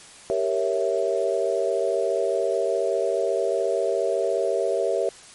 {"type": "chord", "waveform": "sine", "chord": "G diminished seventh", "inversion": "none", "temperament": "equal", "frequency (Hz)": [392, 466.2, 554.4, 659.3], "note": ["G4", "Bb4", "Db5", "Fb5"], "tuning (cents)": [0, 0, 0, 0], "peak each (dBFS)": -26, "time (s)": [0.3, 5.09], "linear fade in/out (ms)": 0, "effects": ["white hiss -46 dBFS RMS until 5.34 s", "MP3 48 kbps"]}